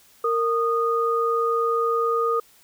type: tone pair together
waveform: sine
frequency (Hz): 461.5 / 1232.1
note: A#4 / D#6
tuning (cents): -17 / -17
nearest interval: octave + perfect fourth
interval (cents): 1700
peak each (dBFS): -22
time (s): 0.24-2.4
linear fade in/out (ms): 5
effects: white hiss -55 dBFS RMS until 2.63 s